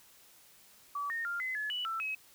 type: tone with pitch steps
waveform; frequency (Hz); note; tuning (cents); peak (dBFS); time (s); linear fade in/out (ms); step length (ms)
sine; 1147 / 1840 / 1397 / 2037 / 1710 / 2957 / 1333 / 2557; D6 / A#6 / F6 / C7 / A6 / F#7 / E6 / D#7; -41 / -23 / 0 / -47 / -50 / -2 / +19 / +47; -33; 0.95-2.15; 5; 150
effects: white hiss -60 dBFS RMS until 2.34 s